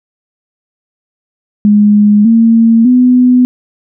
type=tone with pitch steps; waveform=sine; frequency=207.7 / 227.8 / 249.9 Hz; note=G#3 / A#3 / B3; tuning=0 / -40 / +21 cents; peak=-3 dBFS; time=1.65-3.45 s; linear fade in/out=0 ms; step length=600 ms; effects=none